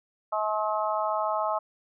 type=harmonic tone; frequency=213.7 Hz; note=G#3; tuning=50 cents sharp; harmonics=3 / 4 / 5 / 6; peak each=-29 / -30 / -31 / -32 dBFS; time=0.32-1.59 s; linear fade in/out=10 ms; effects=none